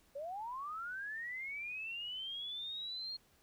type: linear sweep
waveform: sine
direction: up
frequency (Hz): 536 to 4278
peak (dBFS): -40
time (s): 0.15-3.17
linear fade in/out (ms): 10
effects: pink hiss -69 dBFS RMS until 3.42 s